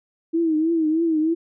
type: tone with vibrato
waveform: sine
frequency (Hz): 321.6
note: E4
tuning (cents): -43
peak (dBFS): -17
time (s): 0.33-1.35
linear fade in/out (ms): 20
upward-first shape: triangle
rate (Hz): 3.2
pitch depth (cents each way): 95
effects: none